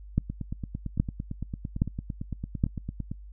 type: two click trains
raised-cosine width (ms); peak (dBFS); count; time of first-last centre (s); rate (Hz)
5; -20 / -10; 26 / 4; 0.3-3.115 / 0.18-2.639; 8.88 / 1.22
effects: noise-tail reverb RT60 0.1 s tail -26 dB re dry + added 50 Hz sine -42 dBFS peak until 3.32 s